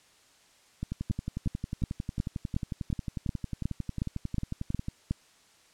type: two click trains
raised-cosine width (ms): 5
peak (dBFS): -20 / -16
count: 46 / 12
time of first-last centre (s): 0.83-4.884 / 1.11-5.11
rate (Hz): 11.1 / 2.75
effects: white hiss -61 dBFS RMS until 5.73 s + low-pass 8000 Hz 12 dB/octave